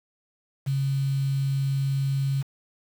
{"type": "tone with quantisation", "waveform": "sine", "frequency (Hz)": 136.8, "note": "C#3", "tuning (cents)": -23, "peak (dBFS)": -22, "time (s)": [0.66, 2.43], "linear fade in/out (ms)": 20, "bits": 7, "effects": []}